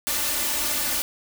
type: noise with comb filter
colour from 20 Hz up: white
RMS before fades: -25 dBFS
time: 0.07-1.02 s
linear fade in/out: 0 ms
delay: 3.4 ms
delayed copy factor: +0.85
effects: none